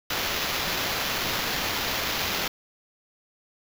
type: noise with sample-and-hold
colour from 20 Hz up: violet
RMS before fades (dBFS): -28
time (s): 0.1-2.48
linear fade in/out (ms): 5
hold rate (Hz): 8820
effects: none